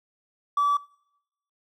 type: tone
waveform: triangle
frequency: 1152 Hz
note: D6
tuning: 34 cents flat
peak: -16 dBFS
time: 0.57-0.77 s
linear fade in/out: 5 ms
effects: noise-tail reverb RT60 0.8 s tail -26 dB re dry + tanh soft clip ceiling -16 dBFS